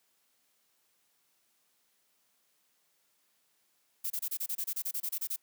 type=noise bursts; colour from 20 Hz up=violet; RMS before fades=-34 dBFS; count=15; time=4.04-5.363 s; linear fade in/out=10 ms; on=63 ms; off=27 ms; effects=white hiss -73 dBFS RMS until 5.42 s + high-pass 150 Hz 12 dB/octave